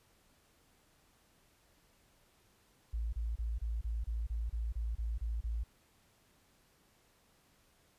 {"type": "tone bursts", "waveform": "sine", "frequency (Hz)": 56.2, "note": "A1", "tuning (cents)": 37, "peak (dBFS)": -33, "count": 12, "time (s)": [2.93, 5.638], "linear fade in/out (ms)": 10, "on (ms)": 200, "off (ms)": 28, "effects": ["pink hiss -69 dBFS RMS until 7.98 s", "resampled to 32000 Hz"]}